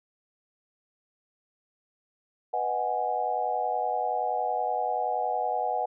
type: chord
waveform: sine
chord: G# minor seventh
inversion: first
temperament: equal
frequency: 493.9 / 622.3 / 740 / 830.6 Hz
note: B4 / D#5 / F#5 / G#5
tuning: 0 / 0 / 0 / 0 cents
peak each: -34 / -34 / -28 / -31 dBFS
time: 2.53-5.86 s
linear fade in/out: 10 ms
effects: none